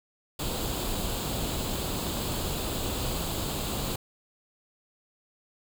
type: noise with comb filter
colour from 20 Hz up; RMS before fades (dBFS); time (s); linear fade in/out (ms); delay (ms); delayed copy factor
pink; -31; 0.39-3.96; 5; 0.26; +0.6
effects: none